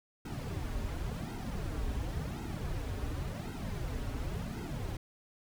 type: noise with flanger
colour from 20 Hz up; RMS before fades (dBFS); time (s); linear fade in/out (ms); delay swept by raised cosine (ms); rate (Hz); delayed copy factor
brown; -37; 0.25-4.97; 5; 1.7 to 6; 0.92; -0.85
effects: none